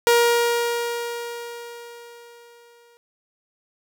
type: tone with exponential decay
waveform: sawtooth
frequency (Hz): 472.7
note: A#4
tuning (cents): +24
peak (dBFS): -9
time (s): 0.07-2.97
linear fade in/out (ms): 0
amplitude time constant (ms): 630
effects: none